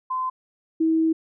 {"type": "tone pair in turn", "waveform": "sine", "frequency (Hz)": [1029, 322.3], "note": ["C6", "E4"], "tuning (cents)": [-29, -39], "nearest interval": "octave + minor sixth", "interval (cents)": 2010, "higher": "first", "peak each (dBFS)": [-23, -17], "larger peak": "second", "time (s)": [[0.1, 0.3], [0.8, 1.13]], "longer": "second", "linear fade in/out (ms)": 10, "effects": []}